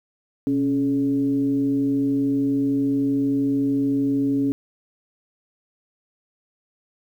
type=tone with frequency modulation; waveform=sine; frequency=277.2 Hz; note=C#4; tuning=in tune; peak=-18 dBFS; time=0.47-4.52 s; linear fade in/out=0 ms; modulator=150 Hz; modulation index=0.44; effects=9-bit